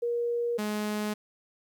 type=tone pair in turn; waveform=sine / sawtooth; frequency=474.5 / 210.7 Hz; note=A#4 / G#3; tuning=+31 / +25 cents; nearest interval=octave + major second; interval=1406 cents; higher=first; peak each=-26 / -25 dBFS; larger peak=second; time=0.02-0.58 / 0.58-1.14 s; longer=neither; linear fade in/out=10 ms; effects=11-bit